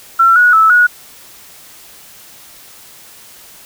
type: tone with pitch steps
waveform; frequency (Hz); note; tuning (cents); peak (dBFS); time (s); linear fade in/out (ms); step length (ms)
sine; 1352 / 1459 / 1309 / 1456; E6 / F#6 / E6 / F#6; +43 / -25 / -13 / -28; -5; 0.19-0.87; 10; 170
effects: white hiss -39 dBFS RMS until 3.65 s